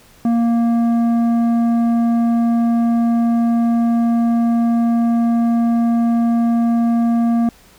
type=tone with tanh clipping; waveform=sine; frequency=233.1 Hz; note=A#3; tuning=in tune; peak=-14 dBFS; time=0.25-7.49 s; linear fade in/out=2 ms; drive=9 dB; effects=pink hiss -48 dBFS RMS until 7.78 s